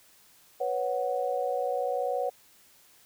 sine chord, B suspended second, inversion none, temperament equal, 493.9 / 554.4 / 740 Hz, B4 / C#5 / F#5, 0 / 0 / 0 cents, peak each -31 dBFS, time 0.6-2.3 s, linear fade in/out 10 ms, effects white hiss -59 dBFS RMS until 3.05 s

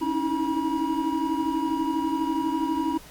triangle tone cluster, 277.9 / 313.7 / 325.9 / 963 Hz, C#4 / D#4 / E4 / B5, +4 / +14 / -20 / -44 cents, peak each -27 dBFS, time 0.01-2.98 s, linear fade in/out 10 ms, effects pink hiss -47 dBFS RMS until 3.1 s + Opus 48 kbps

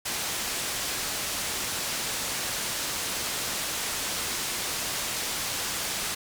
white low-pass noise, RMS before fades -31 dBFS, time 0.05-6.15 s, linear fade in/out 10 ms, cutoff 8900 Hz, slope 12 dB/octave, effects none

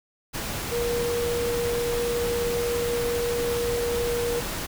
sine tone in noise, 475.7 Hz, A#4, 35 cents sharp, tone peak -24 dBFS, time 0.71-4.41 s, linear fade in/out 20 ms, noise pink, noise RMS -31 dBFS, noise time 0.33-4.67 s, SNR +4 dB, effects none

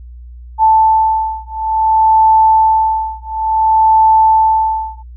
sine beating tone pair, 880 / 880.57 Hz, A5 / A5, 0 / +1 cents, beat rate 0.57 Hz, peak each -11 dBFS, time 0.58-5.03 s, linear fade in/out 50 ms, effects added 60 Hz sine -30 dBFS peak until 5.16 s

